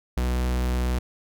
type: tone with ADSR envelope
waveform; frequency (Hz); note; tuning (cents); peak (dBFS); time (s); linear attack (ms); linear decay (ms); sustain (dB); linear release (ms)
45% pulse; 62; B1; +7; -20; 0.17-0.99; 5; 15; -2; 8
effects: none